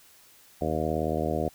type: harmonic tone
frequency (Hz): 78.4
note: D#2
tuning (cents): +14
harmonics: 1 / 2 / 3 / 4 / 5 / 6 / 7 / 8 / 9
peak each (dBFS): -34 / -34 / -34 / -34 / -34 / -34 / -34 / -34 / -34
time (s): 0.61-1.49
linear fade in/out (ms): 5
effects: white hiss -56 dBFS RMS until 1.54 s